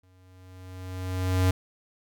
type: tone with exponential growth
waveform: square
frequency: 92.4 Hz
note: F#2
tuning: 2 cents flat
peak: -19 dBFS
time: 0.03-1.51 s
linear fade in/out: 5 ms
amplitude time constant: 320 ms
effects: none